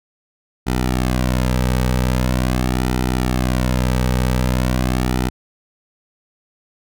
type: tone with flanger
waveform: sawtooth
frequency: 62.8 Hz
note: B1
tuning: 30 cents sharp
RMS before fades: -18 dBFS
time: 0.66-5.3 s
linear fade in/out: 20 ms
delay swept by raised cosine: 1.8 to 2.9 ms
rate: 0.43 Hz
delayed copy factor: -0.7
effects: none